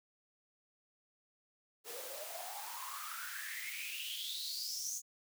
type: noise with high-pass filter sweep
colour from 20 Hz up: white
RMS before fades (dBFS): -43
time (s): 1.84-5.02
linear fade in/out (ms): 50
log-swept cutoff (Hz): 430 to 6700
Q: 9.4
effects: none